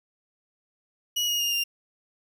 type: tone with pitch steps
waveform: 30% pulse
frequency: 2912 / 2872 / 2832 / 2793 Hz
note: F#7 / F7 / F7 / F7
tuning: -28 / +48 / +23 / -1 cents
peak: -21 dBFS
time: 1.16-1.64 s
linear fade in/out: 10 ms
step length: 120 ms
effects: none